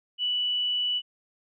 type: tone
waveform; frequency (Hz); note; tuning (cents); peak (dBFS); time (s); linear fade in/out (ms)
sine; 2960; F#7; 0; -24; 0.18-1.02; 50
effects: none